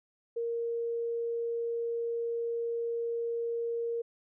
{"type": "tone", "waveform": "sine", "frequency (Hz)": 466.2, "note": "A#4", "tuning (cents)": 0, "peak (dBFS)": -30, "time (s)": [0.36, 4.02], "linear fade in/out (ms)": 10, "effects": []}